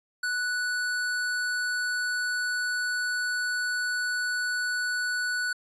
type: tone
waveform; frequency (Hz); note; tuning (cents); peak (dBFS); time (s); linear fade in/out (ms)
square; 1480; F#6; 0; -27; 0.23-5.53; 5
effects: resampled to 22050 Hz